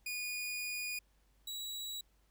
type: tone pair in turn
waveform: sawtooth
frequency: 2454 / 3895 Hz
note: D#7 / B7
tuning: -25 / -25 cents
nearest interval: minor sixth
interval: 800 cents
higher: second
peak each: -34 / -37 dBFS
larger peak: first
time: 0.06-0.99 / 1.47-2.01 s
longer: first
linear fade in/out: 5 ms
effects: added 50 Hz sine -68 dBFS peak until 2.3 s + pink hiss -75 dBFS RMS until 2.3 s